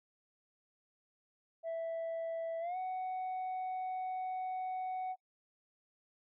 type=tone with pitch glide; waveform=sine; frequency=659.3 to 744.3 Hz; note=E5 to F#5; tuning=0 to +10 cents; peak=-33 dBFS; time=1.63-5.16 s; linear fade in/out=50 ms; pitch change=+210 cents; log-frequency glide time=2.6-2.77 s; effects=noise-tail reverb RT60 0.1 s tail -26 dB re dry + tanh soft clip ceiling -35 dBFS